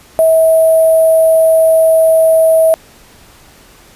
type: tone with sample-and-hold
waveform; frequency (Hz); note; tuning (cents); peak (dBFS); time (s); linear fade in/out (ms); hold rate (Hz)
sine; 646; E5; -35; -5; 0.19-2.74; 0; 11025
effects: pink hiss -42 dBFS RMS until 3.95 s + resampled to 32000 Hz